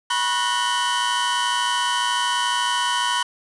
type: tone cluster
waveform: 45% pulse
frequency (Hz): 975 / 1089 / 1478 / 1841 / 3037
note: B5 / C#6 / F#6 / A#6 / F#7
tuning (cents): -23 / -31 / -2 / -22 / +44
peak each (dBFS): -23 / -28 / -28 / -31 / -25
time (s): 0.1-3.23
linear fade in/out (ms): 5
effects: resampled to 22050 Hz